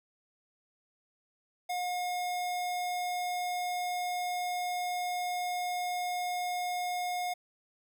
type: tone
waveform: square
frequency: 718 Hz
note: F5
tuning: 48 cents sharp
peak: -32 dBFS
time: 1.69-7.34 s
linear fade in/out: 10 ms
effects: none